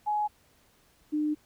sine tone pair in turn, 840 / 301.7 Hz, G#5 / D4, +19 / +47 cents, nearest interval octave + tritone, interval 1772 cents, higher first, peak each -25 dBFS, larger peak neither, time 0.06-0.28 / 1.12-1.35 s, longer second, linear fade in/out 20 ms, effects pink hiss -64 dBFS RMS until 1.45 s

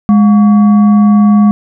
sine tone with frequency modulation, 207.7 Hz, G#3, in tune, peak -3 dBFS, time 0.09-1.51 s, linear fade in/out 0 ms, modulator 922 Hz, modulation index 0.27, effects none

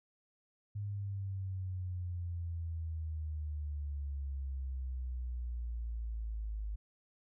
sine exponential sweep, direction down, 103.2 to 51.8 Hz, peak -36 dBFS, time 0.75-6.76 s, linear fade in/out 10 ms, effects none

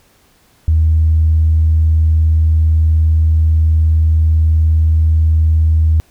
sine tone, 79.4 Hz, D#2, 36 cents sharp, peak -7 dBFS, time 0.68-6 s, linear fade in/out 0 ms, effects tanh soft clip ceiling -3 dBFS + pink hiss -52 dBFS RMS until 6.1 s

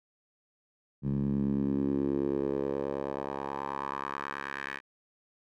10% pulse tone with band-pass filter sweep, 69.3 Hz, C#2, in tune, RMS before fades -32 dBFS, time 1.02-4.81 s, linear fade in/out 50 ms, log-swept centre 160 to 1900 Hz, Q 2.6, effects none

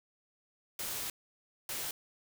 white noise bursts at uneven times, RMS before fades -38 dBFS, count 2, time 0.79-1.1 / 1.69-1.91 s, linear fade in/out 2 ms, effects none

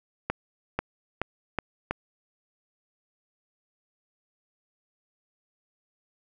accelerating click train, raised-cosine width 0.5 ms, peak -11 dBFS, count 5, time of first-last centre 0.3-1.91 s, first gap 490 ms, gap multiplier 0.87, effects none

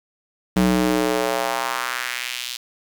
square tone with high-pass filter sweep, 61.74 Hz, B1, in tune, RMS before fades -22 dBFS, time 0.56-2.57 s, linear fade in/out 5 ms, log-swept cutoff 170 to 3800 Hz, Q 1.8, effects 7-bit

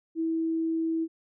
sine tone, 325.6 Hz, E4, 21 cents flat, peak -25 dBFS, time 0.15-1.08 s, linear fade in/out 50 ms, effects none

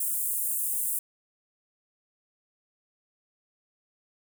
pink high-pass noise, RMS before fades -29 dBFS, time 0-0.99 s, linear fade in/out 5 ms, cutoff 8400 Hz, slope 48 dB/octave, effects none

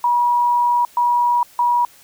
sine tone bursts at uneven times, 964 Hz, B5, 42 cents flat, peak -13 dBFS, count 3, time 0.04-0.85 / 0.97-1.43 / 1.59-1.85 s, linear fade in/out 2 ms, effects white hiss -48 dBFS RMS until 2.03 s

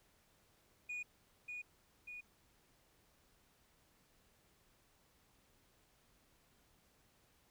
sine tone with echo, 2457 Hz, D#7, 22 cents flat, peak -38 dBFS, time 0.89-1.03 s, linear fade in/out 10 ms, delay 590 ms, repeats 2, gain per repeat -4 dB, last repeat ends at 2.21 s, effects tanh soft clip ceiling -40 dBFS + pink hiss -72 dBFS RMS until 7.5 s

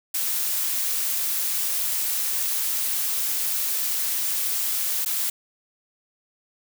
blue noise with dropouts, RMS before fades -25 dBFS, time 0.14-5.3 s, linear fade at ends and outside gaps 5 ms, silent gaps 5.049-5.059 s, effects none

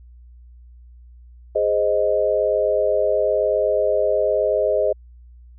sine chord, Ab major, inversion none, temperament equal, 415.3 / 523.3 / 622.3 Hz, Ab4 / C5 / Eb5, 0 / 0 / 0 cents, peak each -22 / -21 / -19 dBFS, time 1.55-4.93 s, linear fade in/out 10 ms, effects added 60 Hz sine -42 dBFS peak until 5.58 s

